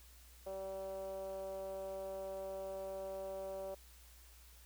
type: tone with band-pass filter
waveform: 10% pulse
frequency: 192.2 Hz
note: G3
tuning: 34 cents flat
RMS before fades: -44 dBFS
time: 0.46-3.75 s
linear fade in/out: 10 ms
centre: 530 Hz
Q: 6
effects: added 60 Hz sine -59 dBFS peak until 4.65 s + white hiss -63 dBFS RMS until 4.65 s